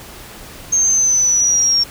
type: linear sweep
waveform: sine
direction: down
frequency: 6420 to 5510 Hz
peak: -11 dBFS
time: 0.72-1.84 s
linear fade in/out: 10 ms
effects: pink hiss -36 dBFS RMS until 1.9 s